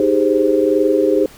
sine chord, Ab major seventh, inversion second, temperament equal with one note detuned, 311.1 / 392 / 414.1 / 523.3 Hz, Eb4 / G4 / Ab4 / C5, 0 / 0 / -5 / 0 cents, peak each -17 dBFS, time 0-1.26 s, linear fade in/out 2 ms, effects pink hiss -42 dBFS RMS until 1.37 s

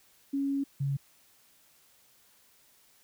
sine tone pair in turn, 277.2 / 138.88 Hz, C#4 / C#3, 0 / +4 cents, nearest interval octave, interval 1196 cents, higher first, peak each -27 dBFS, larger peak neither, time 0.33-0.64 / 0.8-0.97 s, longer first, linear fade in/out 10 ms, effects white hiss -63 dBFS RMS until 3.03 s

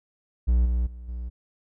triangle tone with level steps, 60 Hz, B1, 49 cents flat, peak -15 / -19 / -35 / -28 dBFS, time 0.47-1.3 s, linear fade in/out 20 ms, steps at 0.65 / 0.86 / 1.08 s, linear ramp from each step 10 ms, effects none

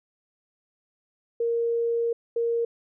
sine tone bursts at uneven times, 466.2 Hz, A#4, in tune, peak -22 dBFS, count 2, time 1.4-2.13 / 2.36-2.65 s, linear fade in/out 5 ms, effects none

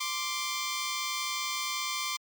10% pulse tone pair together, 1046.5 / 1177 Hz, C6 / D6, 0 / +3 cents, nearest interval major second, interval 203 cents, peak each -25 dBFS, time 0-2.17 s, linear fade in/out 10 ms, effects MP3 96 kbps

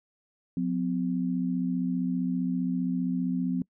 sine tone pair together, 180 / 255.2 Hz, F#3 / C4, -47 / -43 cents, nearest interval tritone, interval 604 cents, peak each -28 dBFS, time 0.57-3.62 s, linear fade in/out 2 ms, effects noise-tail reverb RT60 0.1 s tail -25 dB re dry

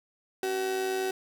35% pulse tone with amplitude modulation, 378.6 Hz, F#4, 40 cents sharp, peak -24 dBFS, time 0.43-1.11 s, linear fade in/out 2 ms, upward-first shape sine, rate 109 Hz, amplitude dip 45%, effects none

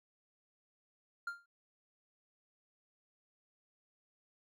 triangle tone with exponential decay, 1396.9 Hz, F6, in tune, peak -32 dBFS, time 1.27-1.46 s, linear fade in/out 5 ms, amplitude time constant 40 ms, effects none

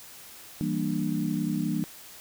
sine chord, E half-diminished seventh, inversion none, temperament equal with one note detuned, 164.81 / 196 / 233.1 / 297.2 Hz, E3 / G3 / Bb3 / D4, 0 / 0 / 0 / +21 cents, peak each -31 dBFS, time 0.61-1.84 s, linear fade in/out 0 ms, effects white hiss -47 dBFS RMS until 2.2 s

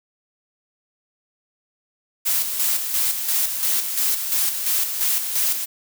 blue noise with tremolo, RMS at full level -20 dBFS, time 2.25-5.66 s, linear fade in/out 20 ms, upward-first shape square, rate 2.9 Hz, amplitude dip 50%, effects none

